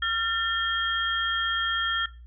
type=tone cluster; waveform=sine; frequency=1374 / 1792 / 3235 Hz; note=F6 / A6 / G#7; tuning=-29 / +31 / -46 cents; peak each=-28 dBFS; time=0.02-2.06 s; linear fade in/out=5 ms; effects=noise-tail reverb RT60 0.3 s tail -19 dB re dry + added 60 Hz sine -43 dBFS peak until 2.26 s